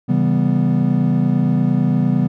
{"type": "chord", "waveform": "triangle", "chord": "C# half-diminished seventh", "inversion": "none", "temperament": "equal with one note detuned", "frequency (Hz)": [136.05, 164.81, 196, 246.9], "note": ["C#3", "E3", "G3", "B3"], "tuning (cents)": [-32, 0, 0, 0], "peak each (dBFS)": [-17, -17, -17, -17], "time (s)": [0.08, 2.28], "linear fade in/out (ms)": 20, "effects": []}